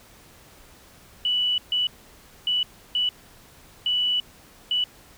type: tone bursts at uneven times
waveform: sine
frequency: 2960 Hz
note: F#7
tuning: in tune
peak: -20 dBFS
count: 6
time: 1.25-1.58 / 1.72-1.87 / 2.47-2.63 / 2.95-3.09 / 3.86-4.2 / 4.71-4.84 s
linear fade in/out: 2 ms
effects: pink hiss -51 dBFS RMS until 5.17 s